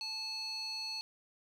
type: tone with band-pass filter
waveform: square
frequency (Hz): 871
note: A5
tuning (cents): -18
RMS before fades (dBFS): -40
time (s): 0.01-1.01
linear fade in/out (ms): 0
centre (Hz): 4100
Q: 6.4
effects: none